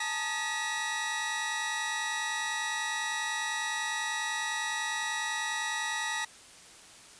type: tone cluster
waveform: sawtooth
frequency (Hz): 856 / 906 / 1239 / 1932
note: A5 / A#5 / D#6 / B6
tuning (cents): -48 / -50 / -8 / -39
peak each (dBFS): -35 / -35 / -37 / -29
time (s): 0-6.25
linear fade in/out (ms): 5
effects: white hiss -52 dBFS RMS until 7.19 s + resampled to 22050 Hz